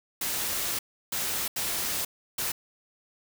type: noise bursts at uneven times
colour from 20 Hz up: white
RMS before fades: -30 dBFS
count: 4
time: 0.21-0.79 / 1.12-1.48 / 1.56-2.05 / 2.38-2.52 s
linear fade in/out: 5 ms
effects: none